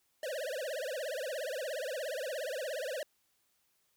square tone with vibrato, 566 Hz, C#5, 36 cents sharp, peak -36 dBFS, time 0.23-3.03 s, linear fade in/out 2 ms, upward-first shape triangle, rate 17 Hz, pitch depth 280 cents each way, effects white hiss -75 dBFS RMS until 3.96 s

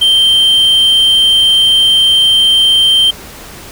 triangle tone, 3136 Hz, G7, in tune, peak -4 dBFS, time 0.01-3.11 s, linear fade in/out 10 ms, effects pink hiss -31 dBFS RMS until 3.71 s

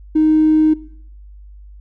triangle tone with tanh clipping, 311.1 Hz, D#4, in tune, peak -9 dBFS, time 0.15-0.74 s, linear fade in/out 10 ms, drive 1 dB, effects noise-tail reverb RT60 0.7 s tail -21 dB re dry + added 50 Hz sine -36 dBFS peak until 1.8 s

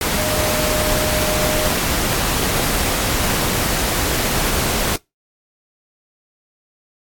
sine tone in noise, 613 Hz, D#5, 26 cents flat, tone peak -22 dBFS, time 0.17-1.69 s, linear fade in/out 2 ms, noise pink, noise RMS -19 dBFS, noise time 0.01-4.96 s, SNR -6 dB, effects noise-tail reverb RT60 0.2 s tail -23 dB re dry + AAC 64 kbps

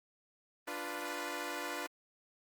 10% pulse chord, B diminished, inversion first, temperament equal, 293.7 / 349.2 / 493.9 Hz, D4 / F4 / B4, 0 / 0 / 0 cents, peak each -34 dBFS, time 0.67-1.87 s, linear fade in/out 10 ms, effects Opus 32 kbps

